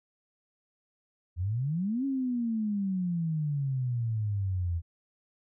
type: exponential two-way sweep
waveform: sine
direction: up then down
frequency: 82.41 to 277.2 to 82.41 Hz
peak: -27 dBFS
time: 1.36-4.82 s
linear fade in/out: 50 ms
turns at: 2.05 s
effects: none